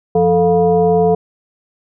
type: tone with frequency modulation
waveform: sine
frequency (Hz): 440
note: A4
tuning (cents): 0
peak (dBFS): -9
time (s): 0.15-1.15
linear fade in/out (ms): 5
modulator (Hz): 266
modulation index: 0.94
effects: none